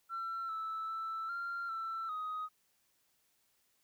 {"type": "tone with pitch steps", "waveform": "sine", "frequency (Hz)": [1349, 1314, 1324, 1385, 1335, 1254], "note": ["E6", "E6", "E6", "F6", "E6", "D#6"], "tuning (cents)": [40, -6, 7, -15, 22, 13], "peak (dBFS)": -35, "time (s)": [0.09, 2.49], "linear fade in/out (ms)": 50, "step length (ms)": 400, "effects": ["tanh soft clip ceiling -34 dBFS", "white hiss -75 dBFS RMS until 3.83 s"]}